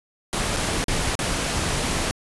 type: noise with dropouts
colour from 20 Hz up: pink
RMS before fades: -24 dBFS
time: 0.33-2.11 s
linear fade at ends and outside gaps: 0 ms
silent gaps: 0.564-0.569 / 0.841-0.883 / 1.153-1.191 s
effects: resampled to 24000 Hz